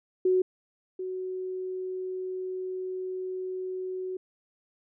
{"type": "tone pair in turn", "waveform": "sine", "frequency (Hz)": [370, 371.6], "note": ["F#4", "F#4"], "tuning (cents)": [0, 7], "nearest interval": "unison", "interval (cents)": 7, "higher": "second", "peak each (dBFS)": [-20, -31], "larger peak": "first", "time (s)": [[0.25, 0.42], [0.99, 4.17]], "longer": "second", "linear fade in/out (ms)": 5, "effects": []}